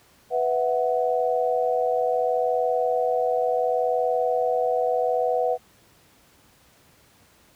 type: chord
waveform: sine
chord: B suspended fourth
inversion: none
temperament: equal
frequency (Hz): 493.9 / 659.3 / 740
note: B4 / E5 / F#5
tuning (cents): 0 / 0 / 0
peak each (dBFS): -23 / -26 / -25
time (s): 0.3-5.58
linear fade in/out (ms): 50
effects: pink hiss -57 dBFS RMS until 7.55 s + high-pass 60 Hz 12 dB/octave